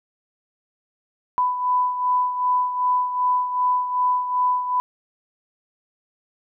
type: beating tone pair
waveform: sine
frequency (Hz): 996 / 998.6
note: B5 / B5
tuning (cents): +14 / +19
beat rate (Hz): 2.6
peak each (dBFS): -19 / -26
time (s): 1.38-4.8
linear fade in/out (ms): 0
effects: none